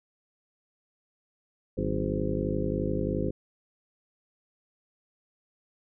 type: harmonic tone with a mistuned harmonic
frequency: 51.5 Hz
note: G#1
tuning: 14 cents flat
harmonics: 1 / 2 / 3 / 4 / 5 / 6 / 7 / 8 / 10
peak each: -35 / -35 / -35 / -35 / -35 / -35 / -35 / -35 / -35 dBFS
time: 1.77-3.31 s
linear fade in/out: 10 ms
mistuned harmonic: 4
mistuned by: -120 cents
effects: none